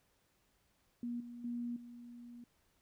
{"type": "tone with level steps", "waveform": "sine", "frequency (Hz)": 239.3, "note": "A#3", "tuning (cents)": 46, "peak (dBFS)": [-37, -46, -37, -49], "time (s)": [1.03, 2.44], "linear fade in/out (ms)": 2, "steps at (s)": [1.2, 1.44, 1.76], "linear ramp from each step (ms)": 5, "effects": ["pink hiss -75 dBFS RMS until 2.81 s"]}